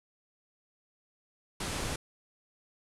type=low-pass noise; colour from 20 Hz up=pink; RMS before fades=-35 dBFS; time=1.6-1.96 s; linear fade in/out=5 ms; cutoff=11000 Hz; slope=48 dB/octave; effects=none